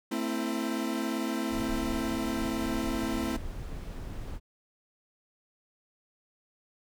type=chord; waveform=40% pulse; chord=A minor; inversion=none; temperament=equal with one note detuned; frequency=223.8 / 261.6 / 329.6 Hz; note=A3 / C4 / E4; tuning=+30 / 0 / 0 cents; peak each=-33 dBFS; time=0.11-3.37 s; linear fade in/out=10 ms
type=noise; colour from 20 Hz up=brown; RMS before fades=-38 dBFS; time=1.49-4.4 s; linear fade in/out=50 ms
effects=none